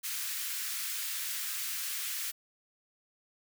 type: high-pass noise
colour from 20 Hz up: white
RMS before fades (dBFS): -36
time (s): 0.03-2.32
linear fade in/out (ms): 20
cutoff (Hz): 1400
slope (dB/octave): 24
effects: none